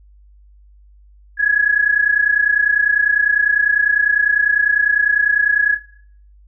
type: tone pair together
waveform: sine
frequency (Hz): 1661.2 / 1691.2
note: G#6 / G#6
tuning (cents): 0 / +31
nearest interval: unison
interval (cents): 31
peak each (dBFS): -15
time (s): 1.37-5.78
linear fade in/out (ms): 50
effects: noise-tail reverb RT60 0.6 s tail -17 dB re dry + added 50 Hz sine -44 dBFS peak until 6.47 s